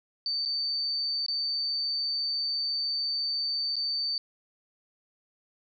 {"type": "tone with dropouts", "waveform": "sine", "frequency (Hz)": 4573, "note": "D8", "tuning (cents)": -47, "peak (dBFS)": -27, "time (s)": [0.26, 4.18], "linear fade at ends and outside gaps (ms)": 1, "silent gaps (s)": [[0.452, 0.458], [1.263, 1.283], [3.757, 3.765]], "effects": []}